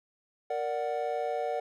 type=chord; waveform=triangle; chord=Bb augmented; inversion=none; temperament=equal; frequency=466.2 / 587.3 / 740 Hz; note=Bb4 / D5 / F#5; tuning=0 / 0 / 0 cents; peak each=-32 / -32 / -31 dBFS; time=0.5-1.6 s; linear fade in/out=5 ms; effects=none